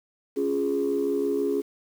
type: chord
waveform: sine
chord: Db major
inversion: none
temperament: equal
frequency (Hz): 277.2 / 349.2 / 415.3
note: Db4 / F4 / Ab4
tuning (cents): 0 / 0 / 0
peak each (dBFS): -27 / -29 / -24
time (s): 0.36-1.62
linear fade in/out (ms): 20
effects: tanh soft clip ceiling -16 dBFS + 8-bit